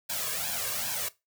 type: noise with flanger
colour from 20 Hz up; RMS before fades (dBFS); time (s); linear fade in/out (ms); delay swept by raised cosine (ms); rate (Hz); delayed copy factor
white; -32; 0.09-1.09; 10; 1.2 to 1.82; 2.5; +0.85
effects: noise-tail reverb RT60 0.2 s tail -18 dB re dry + high-pass 80 Hz 12 dB/octave